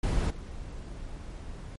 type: noise with level steps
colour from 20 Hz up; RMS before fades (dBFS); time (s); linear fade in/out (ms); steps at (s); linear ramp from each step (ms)
brown; -26 / -40; 0.03-1.76; 5; 0.3; 5
effects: MP3 48 kbps